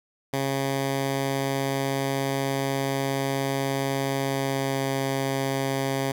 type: tone with pitch glide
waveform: 10% pulse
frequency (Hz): 136.6 to 135.58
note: C#3 to C#3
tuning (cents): -25 to -38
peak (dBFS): -16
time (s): 0.33-6.12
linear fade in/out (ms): 5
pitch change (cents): -13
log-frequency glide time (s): 4.19-4.86
effects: none